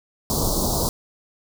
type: band-stop noise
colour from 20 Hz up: pink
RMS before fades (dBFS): -22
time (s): 0.3-0.89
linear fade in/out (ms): 0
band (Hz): 1100 to 4100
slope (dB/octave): 48
effects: none